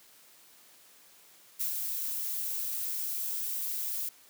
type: noise with ADSR envelope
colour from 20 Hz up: violet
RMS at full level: -30 dBFS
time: 1.59-4.09 s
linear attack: 21 ms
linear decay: 100 ms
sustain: -4 dB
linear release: 4 ms
effects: white hiss -58 dBFS RMS until 4.29 s + high-pass 150 Hz 12 dB/octave